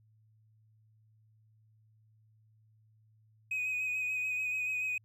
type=tone with vibrato; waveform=triangle; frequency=2509 Hz; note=D#7; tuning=14 cents sharp; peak=-29 dBFS; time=3.51-4.98 s; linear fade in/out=5 ms; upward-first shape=sine; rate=6.9 Hz; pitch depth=26 cents each way; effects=tanh soft clip ceiling -26 dBFS + added 109 Hz sine -63 dBFS peak until 5.04 s